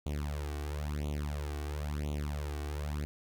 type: tone with flanger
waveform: sawtooth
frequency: 73.7 Hz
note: D2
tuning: 7 cents sharp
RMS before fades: -36 dBFS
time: 0.06-3.05 s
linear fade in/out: 0 ms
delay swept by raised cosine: 0.29 to 2.69 ms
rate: 0.98 Hz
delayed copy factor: +1
effects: none